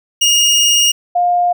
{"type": "tone pair in turn", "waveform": ["25% pulse", "sine"], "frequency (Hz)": [2853, 707.3], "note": ["F7", "F5"], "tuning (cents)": [36, 22], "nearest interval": "2 octaves", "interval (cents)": 2414, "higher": "first", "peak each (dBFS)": [-5, -10], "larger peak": "first", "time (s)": [[0.21, 0.92], [1.15, 1.53]], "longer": "first", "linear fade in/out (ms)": 10, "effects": []}